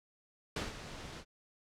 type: noise with ADSR envelope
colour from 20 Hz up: pink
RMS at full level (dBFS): -35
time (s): 0.56-1.25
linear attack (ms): 4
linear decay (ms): 150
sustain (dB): -11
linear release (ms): 68
effects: low-pass 6000 Hz 12 dB/octave